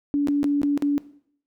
sine tone with dropouts, 287.3 Hz, D4, 38 cents flat, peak -18 dBFS, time 0.14-0.98 s, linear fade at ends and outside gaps 0 ms, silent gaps 0.273-0.284 / 0.431-0.442 / 0.617-0.632 / 0.776-0.823 s, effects noise-tail reverb RT60 0.6 s tail -17 dB re dry

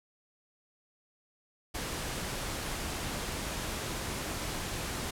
pink noise, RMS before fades -36 dBFS, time 1.74-5.11 s, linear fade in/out 10 ms, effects low-pass 12000 Hz 12 dB/octave

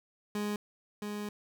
30% pulse tone pair in turn, 207.7 / 207.7 Hz, G#3 / G#3, 0 / 0 cents, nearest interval unison, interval 0 cents, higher neither, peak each -29 / -33 dBFS, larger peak first, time 0.35-0.56 / 1.02-1.29 s, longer second, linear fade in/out 2 ms, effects none

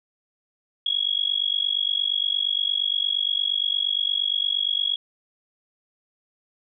sine tone with amplitude modulation, 3322 Hz, G#7, in tune, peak -17 dBFS, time 0.86-4.96 s, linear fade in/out 5 ms, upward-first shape sine, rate 48.6 Hz, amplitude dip 95%, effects none

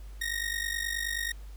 sawtooth ring-modulated tone, 1864.7 Hz, A#6, in tune, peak -24 dBFS, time 0.21-1.32 s, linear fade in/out 5 ms, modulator 24.7 Hz, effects added 50 Hz sine -41 dBFS peak until 1.56 s + pink hiss -59 dBFS RMS until 1.56 s

